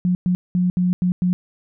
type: tone bursts at uneven times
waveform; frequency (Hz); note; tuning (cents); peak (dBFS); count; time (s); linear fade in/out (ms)
sine; 180; F#3; -47; -15; 6; 0.05-0.15 / 0.26-0.35 / 0.55-0.7 / 0.77-0.93 / 1.02-1.12 / 1.22-1.33; 0
effects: none